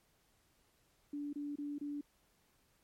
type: tone bursts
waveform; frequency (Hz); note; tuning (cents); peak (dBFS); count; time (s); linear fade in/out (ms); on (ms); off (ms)
sine; 290; D4; -22; -38; 4; 1.13-2.011; 5; 200; 27
effects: pink hiss -73 dBFS RMS until 2.83 s + MP3 64 kbps